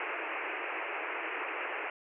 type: band-pass noise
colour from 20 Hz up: white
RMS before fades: -37 dBFS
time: 0-1.9 s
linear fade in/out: 2 ms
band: 310 to 2700 Hz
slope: 96 dB/octave
effects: none